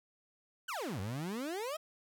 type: exponential two-way sweep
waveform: 30% pulse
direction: down then up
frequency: 1610 to 90.5 to 655 Hz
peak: -34 dBFS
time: 0.68-1.77 s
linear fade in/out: 10 ms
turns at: 1 s
effects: none